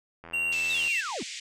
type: click train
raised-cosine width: 0.5 ms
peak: -29 dBFS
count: 54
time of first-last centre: 0.24-0.874 s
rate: 83.6 Hz
type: tone with vibrato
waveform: triangle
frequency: 2710 Hz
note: E7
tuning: 47 cents sharp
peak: -24 dBFS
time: 0.33-1.01 s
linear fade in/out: 10 ms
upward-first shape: square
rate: 2.4 Hz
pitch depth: 29 cents each way
type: band-pass noise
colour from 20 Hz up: pink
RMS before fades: -39 dBFS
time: 0.52-1.4 s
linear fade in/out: 5 ms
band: 2000 to 8000 Hz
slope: 48 dB/octave
type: linear sweep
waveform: triangle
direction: down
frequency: 3863 to 174.61 Hz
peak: -30 dBFS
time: 0.7-1.23 s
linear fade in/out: 2 ms
effects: none